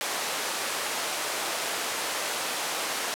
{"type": "high-pass noise", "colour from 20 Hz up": "pink", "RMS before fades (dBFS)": -30, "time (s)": [0.01, 3.14], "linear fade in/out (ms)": 0, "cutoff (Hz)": 550, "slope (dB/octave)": 12, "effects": ["low-pass 12000 Hz 12 dB/octave"]}